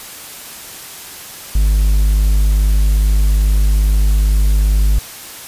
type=tone; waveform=triangle; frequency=51.2 Hz; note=G#1; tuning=24 cents flat; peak=-7 dBFS; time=1.55-4.99 s; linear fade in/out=5 ms; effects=white hiss -32 dBFS RMS until 5.47 s + resampled to 32000 Hz